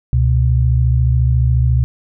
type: tone pair together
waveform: sine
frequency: 69.3 / 123.48 Hz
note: C#2 / B2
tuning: 0 / 0 cents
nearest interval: minor seventh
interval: 1000 cents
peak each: -13 dBFS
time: 0.13-1.84 s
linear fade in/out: 0 ms
effects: none